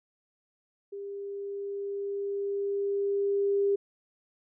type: tone with level ramp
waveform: sine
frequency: 400.1 Hz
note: G4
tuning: 35 cents sharp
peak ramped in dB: -36 to -22 dBFS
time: 0.92-3.76 s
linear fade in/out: 10 ms
effects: none